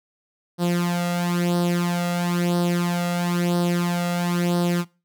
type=tone with flanger; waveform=sawtooth; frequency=174.61 Hz; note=F3; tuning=in tune; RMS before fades=-22 dBFS; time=0.58-4.85 s; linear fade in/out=50 ms; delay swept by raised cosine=0.21 to 1.51 ms; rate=1 Hz; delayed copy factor=+0.7; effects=noise-tail reverb RT60 0.3 s tail -22 dB re dry